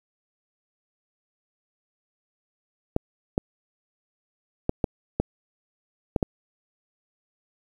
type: clicks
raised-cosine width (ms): 2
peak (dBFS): -8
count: 7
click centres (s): 2.964 / 3.379 / 4.694 / 4.842 / 5.2 / 6.162 / 6.228
effects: 8-bit